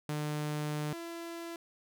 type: tone pair in turn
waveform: sawtooth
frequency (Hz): 150 / 336.7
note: D3 / E4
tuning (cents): +37 / +37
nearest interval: octave + major second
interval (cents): 1400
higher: second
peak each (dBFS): -29 / -36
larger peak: first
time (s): 0.09-0.93 / 0.93-1.56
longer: first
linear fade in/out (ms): 2
effects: none